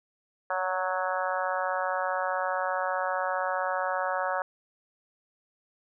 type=harmonic tone with a mistuned harmonic; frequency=184.8 Hz; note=F#3; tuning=2 cents flat; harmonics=3 / 4 / 5 / 6 / 7 / 8 / 9; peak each=-32 / -33 / -34 / -35 / -35 / -36 / -37 dBFS; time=0.5-4.42 s; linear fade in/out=2 ms; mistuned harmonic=3; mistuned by=+16 cents; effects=none